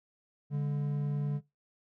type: tone pair together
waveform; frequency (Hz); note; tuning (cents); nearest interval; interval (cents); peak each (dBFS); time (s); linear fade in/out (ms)
triangle; 144.7 / 204.6; D3 / G#3; -25 / -26; tritone; 599; -27 / -38; 0.5-1.41; 50
effects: noise-tail reverb RT60 0.2 s tail -20 dB re dry